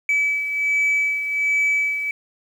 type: beating tone pair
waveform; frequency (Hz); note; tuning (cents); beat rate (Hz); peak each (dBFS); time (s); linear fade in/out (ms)
sine; 2295 / 2296.3; D7 / D7; -40 / -40; 1.3; -17 / -24; 0.09-2.11; 2
effects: tanh soft clip ceiling -14 dBFS + 8-bit